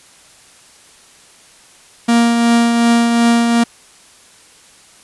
45% pulse tone with tremolo, 234.2 Hz, A#3, 8 cents sharp, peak -8 dBFS, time 2.08-3.64 s, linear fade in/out 10 ms, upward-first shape triangle, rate 2.7 Hz, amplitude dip 40%, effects white hiss -45 dBFS RMS until 5.03 s + resampled to 24000 Hz

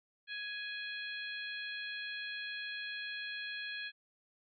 harmonic tone, 833 Hz, G#5, 5 cents sharp, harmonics 2 / 3 / 4 / 5, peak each -42 / -45 / -46 / -48 dBFS, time 0.27-3.92 s, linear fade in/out 50 ms, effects none

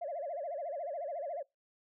sine tone with vibrato, 622.3 Hz, D#5, in tune, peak -35 dBFS, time 0.01-1.43 s, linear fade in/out 10 ms, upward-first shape sine, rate 14 Hz, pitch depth 220 cents each way, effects noise-tail reverb RT60 0.2 s tail -25 dB re dry + tanh soft clip ceiling -31 dBFS

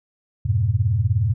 sine chord, F diminished, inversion none, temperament equal, 87.31 / 103.83 / 123.47 Hz, F2 / Ab2 / Cb3, 0 / 0 / 0 cents, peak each -23 / -19 / -22 dBFS, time 0.45-1.34 s, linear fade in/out 10 ms, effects none

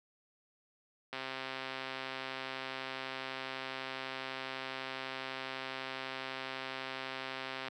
click train, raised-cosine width 0.3 ms, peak -23 dBFS, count 866, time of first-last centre 1.13-7.683 s, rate 132 Hz, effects high-pass 200 Hz 12 dB/octave

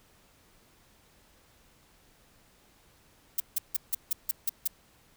violet noise bursts, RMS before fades -27 dBFS, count 8, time 3.38-4.676 s, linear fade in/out 5 ms, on 22 ms, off 160 ms, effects pink hiss -62 dBFS RMS until 5.16 s

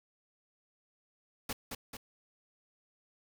pink noise with echo, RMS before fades -37 dBFS, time 1.49-1.53 s, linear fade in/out 5 ms, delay 220 ms, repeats 2, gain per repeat -4 dB, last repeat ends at 1.97 s, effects none

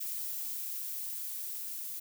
violet noise with level ramp, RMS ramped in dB -37 to -40 dBFS, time 0-2 s, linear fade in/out 10 ms, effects none

